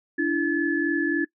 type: tone cluster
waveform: sine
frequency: 291.2 / 334.7 / 1722 Hz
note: D4 / E4 / A6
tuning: -15 / +26 / -38 cents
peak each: -25 dBFS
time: 0.18-1.25 s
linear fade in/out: 10 ms
effects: noise-tail reverb RT60 0.1 s tail -22 dB re dry